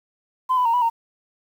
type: tone with pitch steps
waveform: sine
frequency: 1024 / 997 / 923 / 981 / 921 Hz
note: C6 / B5 / A#5 / B5 / A#5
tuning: -38 / +16 / -17 / -12 / -21 cents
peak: -15 dBFS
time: 0.49-0.9 s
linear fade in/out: 20 ms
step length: 82 ms
effects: tanh soft clip ceiling -12 dBFS + 8-bit